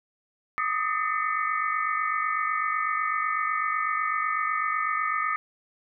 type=tone cluster; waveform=sine; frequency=1211 / 1259 / 1797 / 2045 / 2225 Hz; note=D#6 / D#6 / A6 / C7 / C#7; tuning=-47 / +20 / +36 / -40 / +6 cents; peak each=-31 / -27 / -32 / -34 / -35 dBFS; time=0.58-5.36 s; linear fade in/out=0 ms; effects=none